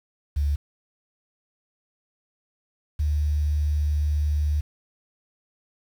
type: tone pair in turn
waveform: sine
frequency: 72.1 / 74.51 Hz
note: D2 / D2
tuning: -31 / +26 cents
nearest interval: minor second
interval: 57 cents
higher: second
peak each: -20 dBFS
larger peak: neither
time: 0.36-0.56 / 2.99-4.61 s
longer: second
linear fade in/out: 10 ms
effects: 8-bit